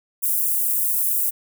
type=high-pass noise; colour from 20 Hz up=white; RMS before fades=-21 dBFS; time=0.22-1.31 s; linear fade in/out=20 ms; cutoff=10000 Hz; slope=24 dB/octave; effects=none